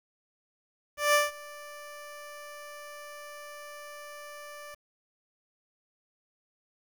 15% pulse tone with ADSR envelope, 588 Hz, D5, 2 cents sharp, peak -13 dBFS, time 0.97-4.75 s, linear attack 170 ms, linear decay 170 ms, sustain -24 dB, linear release 10 ms, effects 9-bit

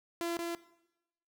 sawtooth tone with echo, 339.8 Hz, F4, 47 cents flat, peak -29 dBFS, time 0.21-0.37 s, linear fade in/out 0 ms, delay 180 ms, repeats 1, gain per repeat -2 dB, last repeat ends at 0.55 s, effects noise-tail reverb RT60 0.9 s tail -18 dB re dry

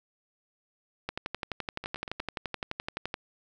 two click trains, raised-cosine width 0.3 ms, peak -16 / -22 dBFS, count 25 / 4, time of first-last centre 1.09-3.141 / 1.84-2.198 s, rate 11.7 / 8.38 Hz, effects none

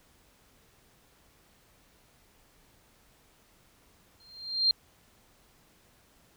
sine tone with exponential growth, 4186 Hz, C8, in tune, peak -18 dBFS, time 4.2-4.71 s, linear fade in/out 2 ms, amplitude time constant 110 ms, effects pink hiss -63 dBFS RMS until 6.36 s

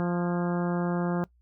harmonic tone with a mistuned harmonic, 174.9 Hz, F3, 3 cents sharp, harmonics 1 / 2 / 3 / 4 / 5 / 6 / 7 / 8 / 9, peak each -26 / -32 / -36 / -38 / -40 / -42 / -43 / -44 / -45 dBFS, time 0-1.24 s, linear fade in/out 0 ms, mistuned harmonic 9, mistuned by +52 cents, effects noise-tail reverb RT60 0.1 s tail -21 dB re dry + added 60 Hz sine -60 dBFS peak until 1.41 s

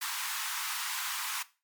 pink high-pass noise, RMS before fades -35 dBFS, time 0.01-1.43 s, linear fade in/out 10 ms, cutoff 920 Hz, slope 48 dB/octave, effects noise-tail reverb RT60 0.3 s tail -17 dB re dry + MP3 96 kbps

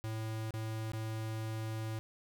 square tone with dropouts, 110.5 Hz, A2, 8 cents sharp, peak -37 dBFS, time 0.04-1.99 s, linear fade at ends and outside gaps 0 ms, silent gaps 0.507-0.539 / 0.918-0.934 s, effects none

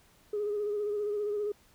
sine tone with vibrato, 415.3 Hz, G#4, in tune, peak -28 dBFS, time 0.33-1.52 s, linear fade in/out 5 ms, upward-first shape sine, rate 15 Hz, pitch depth 35 cents each way, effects tanh soft clip ceiling -25 dBFS + pink hiss -63 dBFS RMS until 1.74 s

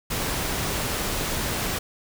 pink noise, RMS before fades -27 dBFS, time 0.1-1.79 s, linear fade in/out 10 ms, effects none

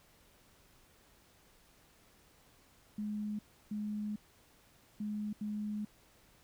sine tone bursts at uneven times, 210 Hz, G#3, 19 cents sharp, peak -35 dBFS, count 4, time 2.98-3.39 / 3.71-4.16 / 5-5.33 / 5.41-5.85 s, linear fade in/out 5 ms, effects pink hiss -65 dBFS RMS until 6.43 s

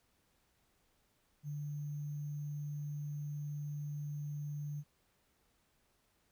sine tone with sample-and-hold, 146.83 Hz, D3, in tune, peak -38 dBFS, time 1.43-4.84 s, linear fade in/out 50 ms, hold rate 6300 Hz, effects pink hiss -75 dBFS RMS until 6.31 s

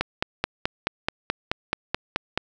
click train, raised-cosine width 0.3 ms, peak -6 dBFS, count 12, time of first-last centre 0.01-2.376 s, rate 4.65 Hz, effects none

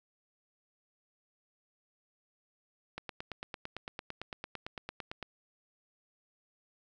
click train, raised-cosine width 0.3 ms, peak -23 dBFS, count 21, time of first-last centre 2.98-5.227 s, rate 8.9 Hz, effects none

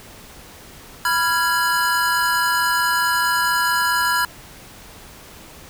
square chord, F diminished, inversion second, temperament equal with one note detuned, 987.8 / 1384.9 / 1661.2 Hz, Cb6 / F6 / Ab6, 0 / -15 / 0 cents, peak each -22 dBFS, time 1.05-4.25 s, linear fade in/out 2 ms, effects pink hiss -42 dBFS RMS until 5.69 s

